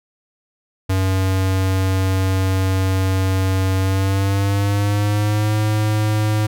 square tone with pitch glide, 94.8 to 107.03 Hz, F#2 to A2, +43 to -47 cents, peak -16 dBFS, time 0.89-6.47 s, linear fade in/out 10 ms, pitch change +210 cents, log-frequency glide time 3.78-5.55 s, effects none

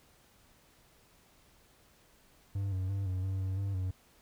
triangle tone with pitch steps, 98.7 / 93.5 / 98.3 / 92.6 / 95.6 / 94.7 / 98.6 / 92.9 Hz, G2 / F#2 / G2 / F#2 / G2 / F#2 / G2 / F#2, +12 / +19 / +5 / +2 / -43 / +41 / +11 / +7 cents, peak -29 dBFS, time 2.55-3.91 s, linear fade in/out 5 ms, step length 170 ms, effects pink hiss -64 dBFS RMS until 4.21 s

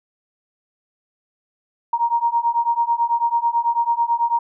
sine beating tone pair, 932.3 / 941.4 Hz, A#5 / A#5, 0 / +17 cents, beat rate 9.1 Hz, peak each -20 / -19 dBFS, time 1.93-4.39 s, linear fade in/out 5 ms, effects none

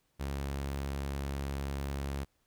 sawtooth tone, 69.3 Hz, C#2, in tune, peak -30 dBFS, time 0.19-2.25 s, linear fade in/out 20 ms, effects pink hiss -75 dBFS RMS until 2.46 s

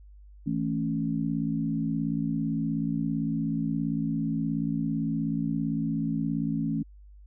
sine chord, A major, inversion second, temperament equal with one note detuned, 161.61 / 220 / 277.2 Hz, E3 / A3 / C#4, -34 / 0 / 0 cents, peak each -30 dBFS, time 0.46-6.83 s, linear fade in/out 10 ms, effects added 50 Hz sine -47 dBFS peak until 7.26 s

